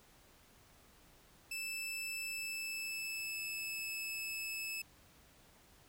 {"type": "tone with pitch glide", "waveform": "sawtooth", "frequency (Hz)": [2637, 2611], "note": ["E7", "E7"], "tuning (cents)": [0, -17], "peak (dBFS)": -36, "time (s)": [1.51, 4.82], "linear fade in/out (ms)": 5, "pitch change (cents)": -17, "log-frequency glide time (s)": [2.2, 3.86], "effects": ["pink hiss -64 dBFS RMS until 5.88 s"]}